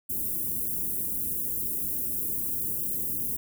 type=band-stop noise; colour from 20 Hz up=white; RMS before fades=-30 dBFS; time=0.09-3.37 s; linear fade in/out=10 ms; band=370 to 11000 Hz; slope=24 dB/octave; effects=none